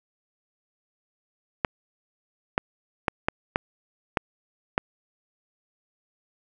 clicks, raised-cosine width 0.5 ms, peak -6 dBFS, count 7, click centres 1.648 / 2.579 / 3.082 / 3.285 / 3.559 / 4.172 / 4.779 s, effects none

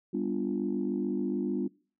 sine chord, G dominant seventh, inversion none, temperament equal with one note detuned, 199.77 / 246.9 / 293.7 / 349.2 Hz, G3 / B3 / D4 / F4, +33 / 0 / 0 / 0 cents, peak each -33 dBFS, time 0.13-1.68 s, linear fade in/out 10 ms, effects noise-tail reverb RT60 0.4 s tail -23 dB re dry + tanh soft clip ceiling -19 dBFS

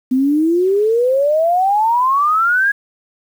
sine exponential sweep, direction up, 251.3 to 1670 Hz, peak -11 dBFS, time 0.11-2.72 s, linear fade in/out 10 ms, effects 7-bit

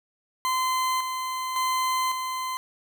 40% pulse tone with tremolo, 1031 Hz, C6, 26 cents flat, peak -22 dBFS, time 0.45-2.57 s, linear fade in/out 0 ms, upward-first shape square, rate 0.9 Hz, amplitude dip 45%, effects none

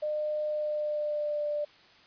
sine tone with pitch glide, 605 to 591.9 Hz, D#5 to D5, -49 to +13 cents, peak -28 dBFS, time 0.02-1.65 s, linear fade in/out 10 ms, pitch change -38 cents, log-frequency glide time 0.46-1.47 s, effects white hiss -57 dBFS RMS until 2.06 s + resampled to 11025 Hz

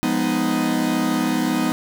45% pulse chord, F half-diminished seventh, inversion none, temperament equal with one note detuned, 174.61 / 207.7 / 249.2 / 311.1 Hz, F3 / Ab3 / Cb4 / Eb4, 0 / 0 / +16 / 0 cents, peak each -28 / -26 / -22 / -23 dBFS, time 0.03-1.72 s, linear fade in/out 0 ms, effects none

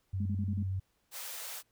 sine tone with vibrato, 95 Hz, F#2, 46 cents sharp, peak -31 dBFS, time 0.13-0.8 s, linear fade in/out 10 ms, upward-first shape triangle, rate 12 Hz, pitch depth 14 cents each way
sine tone bursts, 204.9 Hz, G#3, 23 cents flat, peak -33 dBFS, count 5, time 0.2-0.629 s, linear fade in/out 5 ms, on 57 ms, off 36 ms
white high-pass noise, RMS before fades -42 dBFS, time 1.11-1.63 s, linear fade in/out 50 ms, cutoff 470 Hz, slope 48 dB/octave
effects pink hiss -75 dBFS RMS until 1.71 s

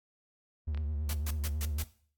triangle tone with vibrato, 74.6 Hz, D2, 28 cents sharp, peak -29 dBFS, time 0.67-1.84 s, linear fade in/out 10 ms, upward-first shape triangle, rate 9.1 Hz, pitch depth 92 cents each way
clicks, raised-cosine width 0.3 ms, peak -31 dBFS, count 2, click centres 0.747 / 0.775 s
white noise bursts, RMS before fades -39 dBFS, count 5, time 1.09-1.825 s, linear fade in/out 2 ms, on 43 ms, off 130 ms
effects noise-tail reverb RT60 0.5 s tail -17 dB re dry + AAC 64 kbps

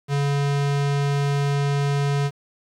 square tone, 141.8 Hz, C#3, 40 cents sharp, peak -20 dBFS, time 0.08-2.31 s, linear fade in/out 50 ms, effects low-pass 7000 Hz 12 dB/octave + 8-bit

